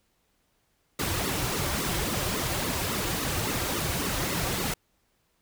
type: noise with flanger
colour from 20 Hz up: pink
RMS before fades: -29 dBFS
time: 0.99-4.74 s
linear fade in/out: 5 ms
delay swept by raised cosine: 1.2 to 4.8 ms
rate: 3.6 Hz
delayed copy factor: -0.8
effects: pink hiss -71 dBFS RMS until 5.41 s